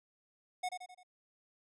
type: tone with echo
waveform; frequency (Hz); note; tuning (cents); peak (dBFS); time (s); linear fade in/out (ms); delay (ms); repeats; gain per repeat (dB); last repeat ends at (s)
square; 730; F#5; -24; -34; 0.63-0.69; 10; 86; 4; -6; 1.034
effects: resampled to 24000 Hz